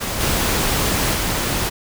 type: noise with level steps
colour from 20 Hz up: pink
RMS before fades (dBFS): -24 / -19 / -21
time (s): 0-1.7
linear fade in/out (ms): 20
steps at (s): 0.2 / 1.13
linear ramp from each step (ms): 10
effects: none